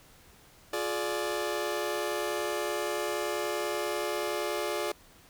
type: chord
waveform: sawtooth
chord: D diminished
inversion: first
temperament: just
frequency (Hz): 352.4 / 422.9 / 587.3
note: F4 / Ab4 / D5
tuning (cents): +16 / +31 / 0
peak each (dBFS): -31 / -30 / -30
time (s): 0.73-4.92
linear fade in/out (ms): 5
effects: pink hiss -57 dBFS RMS until 5.29 s